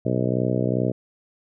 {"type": "harmonic tone", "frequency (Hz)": 62.5, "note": "B1", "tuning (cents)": 21, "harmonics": [2, 3, 4, 5, 6, 7, 8, 9, 10], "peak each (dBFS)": [-25, -27, -28, -29, -30, -30, -31, -32, -32], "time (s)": [0.05, 0.92], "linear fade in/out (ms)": 10, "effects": []}